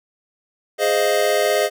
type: chord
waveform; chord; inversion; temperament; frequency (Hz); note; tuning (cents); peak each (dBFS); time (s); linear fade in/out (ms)
square; F minor seventh; first; equal with one note detuned; 415.3 / 521.1 / 622.3 / 698.5; Ab4 / C5 / Eb5 / F5; 0 / -7 / 0 / 0; -22 / -23 / -20 / -25; 0.78-1.7; 50
effects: none